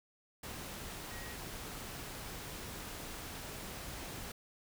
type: tone in noise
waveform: sine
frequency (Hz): 1894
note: A#6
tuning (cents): +27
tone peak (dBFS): -50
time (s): 1.11-1.34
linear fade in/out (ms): 5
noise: pink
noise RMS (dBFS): -45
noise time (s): 0.43-4.32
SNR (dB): -8
effects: none